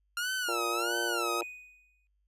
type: tone with vibrato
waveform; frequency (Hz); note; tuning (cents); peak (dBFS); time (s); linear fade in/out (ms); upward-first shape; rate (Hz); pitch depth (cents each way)
sawtooth; 1384; F6; -16; -27; 0.17-1.41; 2; sine; 1.5; 170
type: harmonic tone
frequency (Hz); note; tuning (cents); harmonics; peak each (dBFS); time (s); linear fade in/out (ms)
117.1; A#2; +8; 3 / 4 / 5 / 6 / 7 / 8; -36 / -38 / -40 / -42 / -43 / -44; 0.48-1.43; 5
type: tone with exponential decay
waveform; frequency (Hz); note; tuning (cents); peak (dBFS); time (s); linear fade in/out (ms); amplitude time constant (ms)
triangle; 2487; D#7; -1; -35; 1.42-2.07; 0; 140
effects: added 50 Hz sine -70 dBFS peak until 2.27 s + resampled to 32000 Hz